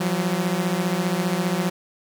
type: beating tone pair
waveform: sawtooth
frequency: 172.1 / 187.1 Hz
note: F3 / F#3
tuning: -25 / +20 cents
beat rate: 15 Hz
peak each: -20 dBFS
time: 0-1.7 s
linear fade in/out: 10 ms
effects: none